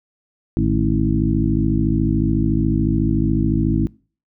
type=harmonic tone with a mistuned harmonic; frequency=53.9 Hz; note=A1; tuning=35 cents flat; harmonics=1 / 2 / 3 / 4 / 5 / 6; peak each=-22 / -22 / -22 / -22 / -22 / -22 dBFS; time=0.57-3.87 s; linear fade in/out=0 ms; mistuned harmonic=3; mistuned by=-100 cents; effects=noise-tail reverb RT60 0.4 s tail -24 dB re dry